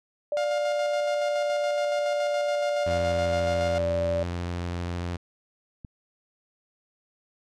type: tone with pitch glide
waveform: sine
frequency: 589 to 582.6 Hz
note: D5 to D5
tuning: +5 to -14 cents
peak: -24 dBFS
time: 0.32-4.23 s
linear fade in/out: 2 ms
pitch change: -19 cents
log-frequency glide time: 0.44-4.08 s
type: tone with tremolo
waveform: sawtooth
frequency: 706 Hz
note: F5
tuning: 19 cents sharp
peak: -25 dBFS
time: 0.37-3.78 s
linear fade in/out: 0 ms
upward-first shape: square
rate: 7.1 Hz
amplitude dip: 35%
type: tone with vibrato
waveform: sawtooth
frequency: 87.31 Hz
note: F2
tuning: in tune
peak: -25 dBFS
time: 2.86-5.17 s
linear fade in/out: 10 ms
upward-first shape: triangle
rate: 13 Hz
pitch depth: 19 cents each way
type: click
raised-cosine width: 5 ms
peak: -28 dBFS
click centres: 5.848 s
effects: low-pass 6000 Hz 12 dB/octave